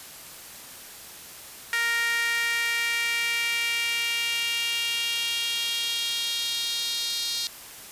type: tone with high-pass filter sweep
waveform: sawtooth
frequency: 466.2 Hz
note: A#4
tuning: in tune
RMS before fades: -27 dBFS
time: 1.73-7.47 s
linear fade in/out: 0 ms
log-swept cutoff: 1800 to 4100 Hz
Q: 3.6
effects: white hiss -43 dBFS RMS until 7.91 s + resampled to 32000 Hz